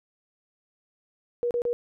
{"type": "tone bursts", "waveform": "sine", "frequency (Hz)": 479.9, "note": "B4", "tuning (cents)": -50, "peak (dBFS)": -23, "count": 3, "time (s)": [1.43, 1.73], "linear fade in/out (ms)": 0, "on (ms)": 78, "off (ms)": 33, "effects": []}